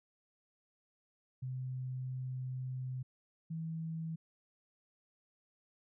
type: tone pair in turn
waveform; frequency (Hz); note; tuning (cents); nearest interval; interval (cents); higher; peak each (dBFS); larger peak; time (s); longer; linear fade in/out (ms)
sine; 128.7 / 162.15; C3 / E3; -28 / -28; major third; 400; second; -37 / -37; neither; 1.42-3.03 / 3.5-4.16; first; 10
effects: none